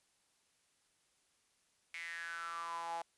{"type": "tone with high-pass filter sweep", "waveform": "sawtooth", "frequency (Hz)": 168, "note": "E3", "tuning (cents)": 33, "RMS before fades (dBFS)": -43, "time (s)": [1.94, 3.02], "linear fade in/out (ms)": 2, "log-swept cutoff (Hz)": [2200, 770], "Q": 8.6, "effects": ["white hiss -75 dBFS RMS until 3.17 s", "resampled to 24000 Hz"]}